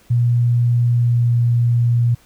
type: tone with pitch glide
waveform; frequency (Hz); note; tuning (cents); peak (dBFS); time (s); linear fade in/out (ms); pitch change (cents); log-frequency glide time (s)
sine; 120 to 119.17; B2 to A#2; -49 to +39; -12; 0.1-2.15; 10; -12; 0.93-1.34
effects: pink hiss -52 dBFS RMS until 2.25 s